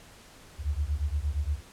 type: beating tone pair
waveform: sine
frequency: 69.3 / 77.9 Hz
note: C#2 / D#2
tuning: 0 / +3 cents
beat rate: 8.6 Hz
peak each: -29 / -30 dBFS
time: 0.58-1.61 s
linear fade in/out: 50 ms
effects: pink hiss -52 dBFS RMS until 1.72 s + low-pass 11000 Hz 12 dB/octave